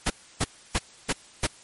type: noise bursts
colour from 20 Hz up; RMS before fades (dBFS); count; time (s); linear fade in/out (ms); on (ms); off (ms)
pink; -23; 5; 0.06-1.47; 10; 42; 300
effects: white hiss -51 dBFS RMS until 1.63 s + MP3 48 kbps